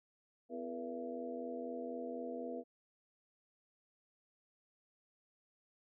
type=harmonic tone with a mistuned harmonic; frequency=84 Hz; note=E2; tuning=33 cents sharp; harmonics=3 / 4 / 5 / 6 / 7 / 8; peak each=-45 / -50 / -51 / -44 / -56 / -47 dBFS; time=0.49-2.64 s; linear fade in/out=50 ms; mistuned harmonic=6; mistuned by=-85 cents; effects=none